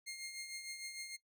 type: tone with tremolo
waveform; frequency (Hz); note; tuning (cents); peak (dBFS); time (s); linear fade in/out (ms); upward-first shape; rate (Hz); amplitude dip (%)
15% pulse; 2126; C7; +27; -35; 0.06-1.17; 20; triangle; 6.6; 60
effects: noise-tail reverb RT60 0.1 s tail -19 dB re dry